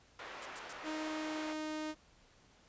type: band-pass noise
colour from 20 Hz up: white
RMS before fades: -48 dBFS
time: 0.19-1.53 s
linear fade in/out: 2 ms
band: 410 to 1800 Hz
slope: 12 dB/octave
type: noise bursts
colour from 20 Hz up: violet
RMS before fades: -41 dBFS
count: 3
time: 0.42-0.728 s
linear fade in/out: 2 ms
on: 36 ms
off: 100 ms
type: tone with pitch glide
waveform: sawtooth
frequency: 311.1 to 308.8 Hz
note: D#4 to D#4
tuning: 0 to -13 cents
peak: -34 dBFS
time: 0.83-1.95 s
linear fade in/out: 50 ms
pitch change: -13 cents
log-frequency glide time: 1.05-1.72 s
effects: pink hiss -65 dBFS RMS until 2.68 s + resampled to 16000 Hz